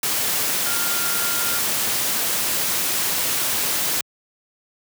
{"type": "tone in noise", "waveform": "sine", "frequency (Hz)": 1400, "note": "F6", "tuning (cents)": 4, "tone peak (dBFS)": -29, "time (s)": [0.66, 1.59], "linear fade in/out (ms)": 2, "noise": "white", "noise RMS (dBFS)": -22, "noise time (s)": [0.03, 4.01], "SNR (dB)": -10, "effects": ["high-pass 100 Hz 12 dB/octave"]}